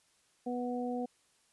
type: harmonic tone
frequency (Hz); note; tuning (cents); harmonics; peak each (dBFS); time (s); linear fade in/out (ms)
245.9; B3; -7; 1 / 2 / 3; -35 / -38 / -40; 0.46-1.06; 10
effects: white hiss -70 dBFS RMS until 1.52 s + resampled to 24000 Hz